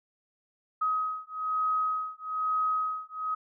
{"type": "beating tone pair", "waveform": "sine", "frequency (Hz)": [1264, 1265.1], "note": ["D#6", "D#6"], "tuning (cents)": [27, 28], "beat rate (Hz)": 1.1, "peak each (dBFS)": [-30, -30], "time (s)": [0.81, 3.35], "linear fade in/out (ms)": 10, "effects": []}